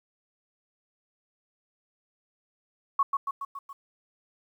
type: tone with echo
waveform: sine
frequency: 1108.7 Hz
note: C#6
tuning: in tune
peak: -19 dBFS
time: 2.99-3.03 s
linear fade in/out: 5 ms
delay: 140 ms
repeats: 5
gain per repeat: -4 dB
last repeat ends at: 3.73 s
effects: 10-bit